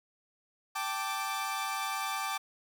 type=chord; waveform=sawtooth; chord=G suspended second; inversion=none; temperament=equal with one note detuned; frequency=779.9 / 880 / 1174.7 Hz; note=G5 / A5 / D6; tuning=-9 / 0 / 0 cents; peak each=-34 / -35 / -31 dBFS; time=0.75-2.38 s; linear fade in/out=10 ms; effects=none